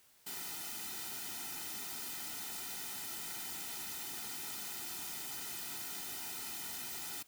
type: noise with comb filter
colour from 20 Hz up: white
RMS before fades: -43 dBFS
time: 0.26-7.23 s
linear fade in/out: 10 ms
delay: 1.8 ms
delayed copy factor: -0.9
effects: white hiss -66 dBFS RMS until 7.27 s